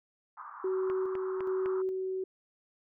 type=band-pass noise; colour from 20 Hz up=pink; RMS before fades=-46 dBFS; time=0.37-1.82 s; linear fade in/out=5 ms; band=1000 to 1300 Hz; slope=48 dB/octave
type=tone with tremolo; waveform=sine; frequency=376.7 Hz; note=F#4; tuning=31 cents sharp; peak=-28 dBFS; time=0.64-2.24 s; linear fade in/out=5 ms; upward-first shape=square; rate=1.2 Hz; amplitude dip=30%
type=click train; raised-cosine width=0.5 ms; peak=-26 dBFS; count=4; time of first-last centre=0.9-1.659 s; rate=3.95 Hz
effects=none